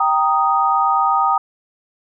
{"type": "chord", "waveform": "sine", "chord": "Eb major", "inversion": "first", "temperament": "equal", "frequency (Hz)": [784, 932.3, 1244.5], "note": ["G5", "Bb5", "Eb6"], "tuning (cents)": [0, 0, 0], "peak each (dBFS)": [-18, -19, -16], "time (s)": [0, 1.38], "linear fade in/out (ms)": 5, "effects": []}